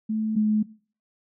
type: tone pair in turn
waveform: sine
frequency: 217.7 / 213.8 Hz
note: A3 / A3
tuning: -18 / -49 cents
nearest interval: unison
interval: 31 cents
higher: first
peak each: -23 / -18 dBFS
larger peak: second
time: 0.09-0.36 / 0.36-0.63 s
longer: neither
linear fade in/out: 10 ms
effects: noise-tail reverb RT60 0.4 s tail -19 dB re dry

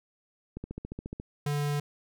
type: click train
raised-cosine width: 3 ms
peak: -24 dBFS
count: 10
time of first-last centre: 0.57-1.199 s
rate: 14.3 Hz
type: tone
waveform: square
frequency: 145.6 Hz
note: D3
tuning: 15 cents flat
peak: -28 dBFS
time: 1.46-1.8 s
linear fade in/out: 5 ms
effects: none

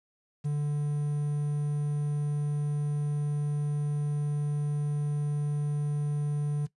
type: tone with quantisation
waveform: triangle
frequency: 146.83 Hz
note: D3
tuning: in tune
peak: -24 dBFS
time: 0.44-6.67 s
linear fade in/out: 20 ms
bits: 9
effects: noise-tail reverb RT60 0.1 s tail -17 dB re dry + resampled to 24000 Hz

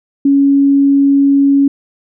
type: tone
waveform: sine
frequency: 278.5 Hz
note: C#4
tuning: 8 cents sharp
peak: -6 dBFS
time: 0.25-1.68 s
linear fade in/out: 5 ms
effects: none

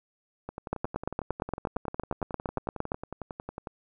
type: two click trains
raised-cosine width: 1 ms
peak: -14 / -22 dBFS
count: 20 / 36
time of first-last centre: 0.73-2.919 / 0.49-3.672 s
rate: 8.68 / 11 Hz
effects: none

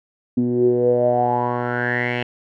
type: tone with low-pass filter sweep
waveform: 10% pulse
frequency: 121.9 Hz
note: B2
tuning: 22 cents flat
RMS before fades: -19 dBFS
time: 0.37-2.23 s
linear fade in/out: 5 ms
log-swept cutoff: 260 to 2600 Hz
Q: 8
effects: none

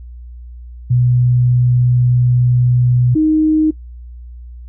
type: tone pair in turn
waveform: sine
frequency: 123.47 / 311.1 Hz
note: B2 / D#4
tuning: 0 / 0 cents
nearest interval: octave + major third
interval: 1600 cents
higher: second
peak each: -9 dBFS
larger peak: neither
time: 0.9-3.15 / 3.15-3.71 s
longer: first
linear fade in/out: 10 ms
effects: noise-tail reverb RT60 0.1 s tail -21 dB re dry + added 60 Hz sine -30 dBFS peak until 4.68 s

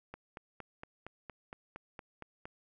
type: click train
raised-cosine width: 0.5 ms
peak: -29 dBFS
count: 11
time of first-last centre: 0.14-2.455 s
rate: 4.32 Hz
effects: none

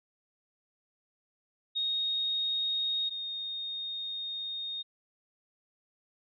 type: tone pair in turn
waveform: sine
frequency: 3729 / 3699 Hz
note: A#7 / A#7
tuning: 0 / -14 cents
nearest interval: unison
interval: 14 cents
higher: first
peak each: -28 / -34 dBFS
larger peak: first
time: 1.75-3.1 / 3.1-4.83 s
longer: second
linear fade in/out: 20 ms
effects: none

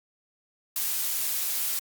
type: noise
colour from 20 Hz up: blue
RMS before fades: -28 dBFS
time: 0.76-1.79 s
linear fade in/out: 2 ms
effects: Opus 48 kbps

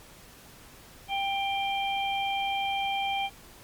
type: harmonic tone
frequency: 790 Hz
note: G5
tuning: 13 cents sharp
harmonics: 1 / 3 / 4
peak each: -28 / -33 / -34 dBFS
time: 1.08-3.3 s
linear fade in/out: 50 ms
effects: pink hiss -51 dBFS RMS until 3.63 s + MP3 96 kbps

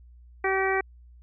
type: harmonic tone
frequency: 384 Hz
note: G4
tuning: 36 cents flat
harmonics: 1 / 2 / 3 / 4 / 5 / 6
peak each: -26 / -29 / -33 / -32 / -29 / -33 dBFS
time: 0.44-0.81 s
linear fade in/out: 5 ms
effects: added 60 Hz sine -48 dBFS peak until 1.22 s

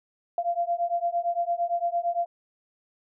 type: beating tone pair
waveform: sine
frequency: 686 / 694.8 Hz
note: F5 / F5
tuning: -31 / -9 cents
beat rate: 8.8 Hz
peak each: -27 dBFS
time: 0.38-2.26 s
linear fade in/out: 2 ms
effects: none

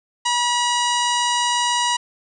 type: harmonic tone with a mistuned harmonic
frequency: 966 Hz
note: B5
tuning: 39 cents flat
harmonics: 1 / 2 / 3 / 4 / 5 / 6 / 7 / 8 / 9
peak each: -20 / -27 / -24 / -28 / -32 / -30 / -33 / -33 / -32 dBFS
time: 0.25-1.97 s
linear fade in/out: 10 ms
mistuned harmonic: 8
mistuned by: -33 cents
effects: none

